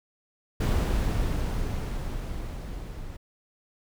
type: noise with level ramp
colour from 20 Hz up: brown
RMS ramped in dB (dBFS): -22 to -39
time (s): 0.6-3.17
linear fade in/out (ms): 10
effects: none